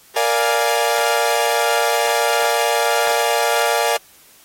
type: chord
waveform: sawtooth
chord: Bb dominant seventh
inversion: none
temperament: equal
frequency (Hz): 466.2 / 587.3 / 698.5 / 830.6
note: Bb4 / D5 / F5 / Ab5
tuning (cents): 0 / 0 / 0 / 0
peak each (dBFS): -17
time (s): 0.16-3.97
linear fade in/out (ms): 5
effects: white hiss -49 dBFS RMS until 4.44 s + AAC 48 kbps